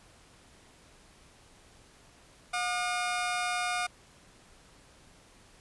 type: tone pair together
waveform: 20% pulse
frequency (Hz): 720 / 1210.9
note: F#5 / D#6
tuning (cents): -47 / -47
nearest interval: major sixth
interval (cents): 900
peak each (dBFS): -26 / -29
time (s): 2.53-3.87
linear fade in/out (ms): 10
effects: pink hiss -58 dBFS RMS until 5.6 s + resampled to 24000 Hz